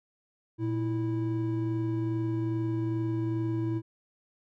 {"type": "tone pair together", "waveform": "triangle", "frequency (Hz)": [116.54, 327.2], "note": ["A#2", "E4"], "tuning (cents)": [0, -13], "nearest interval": "octave + tritone", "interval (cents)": 1787, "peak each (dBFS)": -28, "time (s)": [0.58, 3.82], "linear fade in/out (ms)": 50, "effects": []}